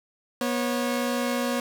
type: tone pair together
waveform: sawtooth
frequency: 242.8 / 547 Hz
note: B3 / C#5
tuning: -29 / -23 cents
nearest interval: octave + major second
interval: 1406 cents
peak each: -22 / -25 dBFS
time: 0.41-1.6 s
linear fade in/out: 2 ms
effects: none